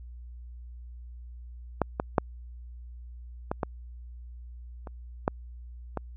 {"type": "clicks", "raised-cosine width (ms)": 1, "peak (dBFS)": [-9, -12, -6, -14, -13, -26, -9, -16], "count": 8, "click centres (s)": [1.817, 1.999, 2.182, 3.515, 3.632, 4.872, 5.279, 5.973], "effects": ["added 60 Hz sine -41 dBFS peak until 6.16 s"]}